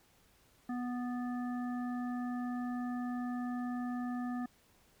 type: harmonic tone with a mistuned harmonic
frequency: 245.8 Hz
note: B3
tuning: 8 cents flat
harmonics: 1 / 3 / 5 / 7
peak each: -35 / -45 / -49 / -52 dBFS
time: 0.69-4.46 s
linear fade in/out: 5 ms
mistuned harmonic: 7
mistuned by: +27 cents
effects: pink hiss -67 dBFS RMS until 5 s